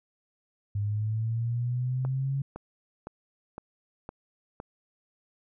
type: linear sweep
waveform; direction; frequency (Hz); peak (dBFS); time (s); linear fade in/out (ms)
sine; up; 101 to 138.59; -26; 0.75-2.42; 5
type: click train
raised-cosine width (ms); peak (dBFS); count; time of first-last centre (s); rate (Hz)
1; -24; 6; 2.05-4.601; 1.96
effects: none